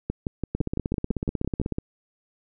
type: two click trains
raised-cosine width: 3 ms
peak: -13 / -13 dBFS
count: 10 / 21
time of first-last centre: 0.1-1.615 / 0.55-1.785 s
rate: 5.94 / 16.2 Hz
effects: none